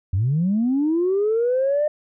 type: linear sweep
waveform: sine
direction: up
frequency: 85.4 to 609 Hz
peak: -16 dBFS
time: 0.13-1.88 s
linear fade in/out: 5 ms
effects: tanh soft clip ceiling -13 dBFS